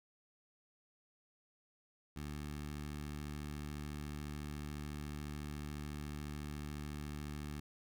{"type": "tone with notch filter", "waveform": "15% pulse", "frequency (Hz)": 74, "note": "D2", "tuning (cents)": 14, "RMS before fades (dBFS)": -44, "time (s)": [2.16, 7.6], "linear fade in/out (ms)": 5, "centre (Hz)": 640, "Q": 1.5, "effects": []}